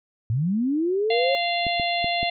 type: linear sweep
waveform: sine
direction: up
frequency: 103.3 to 554.4 Hz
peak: -20 dBFS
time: 0.3-1.35 s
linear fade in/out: 0 ms
type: harmonic tone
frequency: 693 Hz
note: F5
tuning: 14 cents flat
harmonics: 1 / 3 / 4 / 5 / 6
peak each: -24 / -29 / -30 / -31 / -32 dBFS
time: 1.1-2.3 s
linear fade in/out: 5 ms
type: clicks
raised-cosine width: 3 ms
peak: -19 dBFS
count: 4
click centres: 1.667 / 1.798 / 2.044 / 2.23 s
effects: none